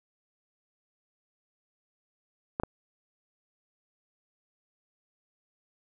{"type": "clicks", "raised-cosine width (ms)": 1, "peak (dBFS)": -15, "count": 2, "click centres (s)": [2.599, 2.635], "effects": []}